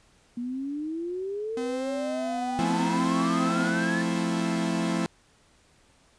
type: exponential sweep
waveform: sine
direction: up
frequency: 236.5 to 1760 Hz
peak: -29 dBFS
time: 0.37-4.02 s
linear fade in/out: 5 ms
type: tone with vibrato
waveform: 45% pulse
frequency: 255.3 Hz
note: C4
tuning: 42 cents flat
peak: -31 dBFS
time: 1.57-3.7 s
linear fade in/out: 2 ms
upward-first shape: triangle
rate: 0.76 Hz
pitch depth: 61 cents each way
type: chord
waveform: 45% pulse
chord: F major seventh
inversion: none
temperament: equal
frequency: 174.61 / 220 / 261.6 / 329.6 Hz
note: F3 / A3 / C4 / E4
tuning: 0 / 0 / 0 / 0 cents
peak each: -29 / -30 / -33 / -31 dBFS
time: 2.59-5.06 s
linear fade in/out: 0 ms
effects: pink hiss -61 dBFS RMS until 6.18 s + resampled to 22050 Hz